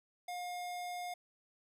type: tone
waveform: square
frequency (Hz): 713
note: F5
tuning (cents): +36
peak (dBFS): -40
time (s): 0.28-1.14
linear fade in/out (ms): 5
effects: resampled to 32000 Hz